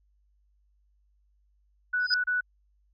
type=tone bursts; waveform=sine; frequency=1480 Hz; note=F#6; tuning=in tune; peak=-24 dBFS; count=3; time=1.93-2.41 s; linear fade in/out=10 ms; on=140 ms; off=30 ms
type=tone with exponential growth; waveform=sine; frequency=4990 Hz; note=D#8; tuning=4 cents sharp; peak=-19 dBFS; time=2-2.14 s; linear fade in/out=1 ms; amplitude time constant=30 ms
effects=added 50 Hz sine -64 dBFS peak until 2.93 s + AAC 64 kbps